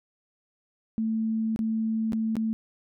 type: tone with dropouts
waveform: sine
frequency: 221.9 Hz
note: A3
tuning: 15 cents sharp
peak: -24 dBFS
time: 0.98-2.53 s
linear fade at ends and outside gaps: 0 ms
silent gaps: 1.561-1.591 / 2.122-2.132 / 2.355-2.367 s
effects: none